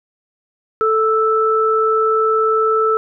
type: tone pair together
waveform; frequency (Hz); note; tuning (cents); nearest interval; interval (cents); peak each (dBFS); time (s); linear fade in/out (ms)
sine; 440 / 1318.5; A4 / E6; 0 / 0; octave + perfect fifth; 1900; -15; 0.81-2.97; 0
effects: none